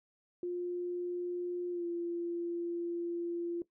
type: tone with pitch glide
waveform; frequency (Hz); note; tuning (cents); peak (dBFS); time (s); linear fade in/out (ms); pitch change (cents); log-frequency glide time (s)
sine; 353.7 to 343.4; F4 to F4; +22 to -29; -33; 0.43-3.62; 2; -51; 1.71-1.85
effects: noise-tail reverb RT60 0.1 s tail -17 dB re dry